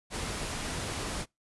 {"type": "noise", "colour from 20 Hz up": "pink", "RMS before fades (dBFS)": -35, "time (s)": [0.1, 1.26], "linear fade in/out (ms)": 50, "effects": ["noise-tail reverb RT60 0.2 s tail -26 dB re dry", "resampled to 24000 Hz"]}